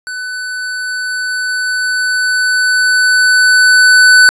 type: tone with level ramp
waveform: square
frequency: 1500 Hz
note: F#6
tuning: 23 cents sharp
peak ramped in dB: -21 to -3 dBFS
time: 0.07-4.29 s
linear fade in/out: 0 ms
effects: resampled to 24000 Hz + 7-bit